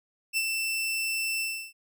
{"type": "tone with ADSR envelope", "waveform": "sawtooth", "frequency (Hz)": 2670, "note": "E7", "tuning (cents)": 22, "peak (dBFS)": -20, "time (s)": [0.33, 1.73], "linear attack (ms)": 41, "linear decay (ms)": 48, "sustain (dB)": -4, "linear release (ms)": 320, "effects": []}